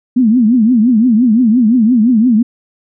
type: tone with vibrato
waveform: sine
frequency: 233.1 Hz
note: A#3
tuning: in tune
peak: -6 dBFS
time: 0.16-2.43 s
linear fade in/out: 10 ms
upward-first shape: triangle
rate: 5.8 Hz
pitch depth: 220 cents each way
effects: none